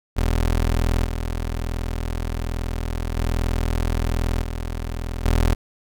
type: tone with level steps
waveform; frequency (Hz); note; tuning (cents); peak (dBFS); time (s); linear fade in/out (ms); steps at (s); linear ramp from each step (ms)
25% pulse; 41.2; E1; 0; -14 / -20 / -16 / -22 / -12; 0.16-5.55; 20; 1.04 / 3.16 / 4.41 / 5.24; 20
effects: none